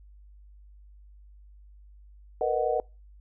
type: chord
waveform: sine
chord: B major seventh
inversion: third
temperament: just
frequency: 463 / 493.9 / 617.4 / 740.8 Hz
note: A#4 / B4 / D#5 / F#5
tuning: -12 / 0 / -14 / +2 cents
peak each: -29 dBFS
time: 2.41-2.8 s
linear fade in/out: 2 ms
effects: noise-tail reverb RT60 0.3 s tail -26 dB re dry + added 50 Hz sine -49 dBFS peak until 3.2 s